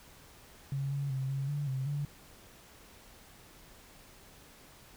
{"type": "tone with pitch steps", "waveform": "sine", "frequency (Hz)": [137.7, 140.2, 132.9, 136.5, 145, 132.2, 144.5], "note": ["C#3", "C#3", "C3", "C#3", "D3", "C3", "D3"], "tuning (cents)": [-11, 20, 27, -26, -22, 18, -28], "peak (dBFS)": -31, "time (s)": [0.72, 2.05], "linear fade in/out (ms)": 2, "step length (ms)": 190, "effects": ["pink hiss -56 dBFS RMS until 4.96 s"]}